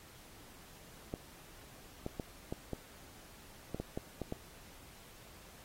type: clicks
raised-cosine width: 2 ms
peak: -24 dBFS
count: 10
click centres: 1.139 / 2.064 / 2.198 / 2.525 / 2.733 / 3.746 / 3.8 / 3.975 / 4.217 / 4.324 s
effects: pink hiss -57 dBFS RMS until 5.64 s + AAC 48 kbps